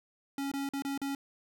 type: tone with dropouts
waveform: square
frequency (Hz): 277.2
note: C#4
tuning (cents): 0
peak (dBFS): -33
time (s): 0.38-1.15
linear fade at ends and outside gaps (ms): 2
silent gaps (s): 0.516-0.537 / 0.69-0.735 / 0.822-0.849 / 0.977-1.016
effects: none